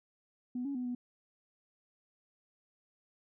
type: tone with pitch steps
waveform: sine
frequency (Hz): 247.9 / 279.7 / 249.4 / 245.7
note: B3 / C#4 / B3 / B3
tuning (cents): +7 / +16 / +17 / -9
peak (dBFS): -33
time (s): 0.55-0.95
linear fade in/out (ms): 5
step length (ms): 100
effects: tanh soft clip ceiling -29 dBFS